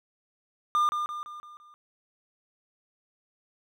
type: tone with echo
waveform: triangle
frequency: 1204 Hz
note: D6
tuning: 43 cents sharp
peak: -19 dBFS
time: 0.75-0.89 s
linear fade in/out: 0 ms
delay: 170 ms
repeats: 5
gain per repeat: -6 dB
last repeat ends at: 1.74 s
effects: none